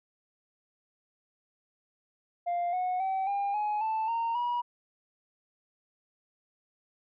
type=tone with pitch steps; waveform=sine; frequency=698.5 / 731.5 / 766.1 / 802.4 / 840.3 / 880.1 / 921.7 / 965.3 Hz; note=F5 / F#5 / G5 / G5 / G#5 / A5 / A#5 / B5; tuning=0 / -20 / -40 / +40 / +20 / 0 / -20 / -40 cents; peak=-25 dBFS; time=2.46-4.62 s; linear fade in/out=20 ms; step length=270 ms; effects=tanh soft clip ceiling -26 dBFS